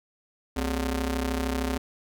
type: ring-modulated tone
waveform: sawtooth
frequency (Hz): 162.5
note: E3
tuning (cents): -24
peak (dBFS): -19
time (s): 0.56-1.78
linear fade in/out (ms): 10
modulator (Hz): 97.8
effects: none